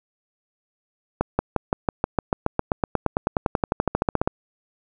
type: accelerating click train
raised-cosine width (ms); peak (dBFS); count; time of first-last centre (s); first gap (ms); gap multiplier
1; -5; 29; 1.21-4.275; 180; 0.96
effects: none